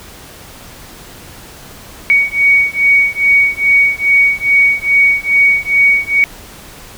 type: beating tone pair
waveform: sine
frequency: 2241 / 2243.4 Hz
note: C#7 / C#7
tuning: +18 / +20 cents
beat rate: 2.4 Hz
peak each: -11 dBFS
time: 2.1-6.24 s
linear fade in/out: 0 ms
effects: pink hiss -35 dBFS RMS until 6.97 s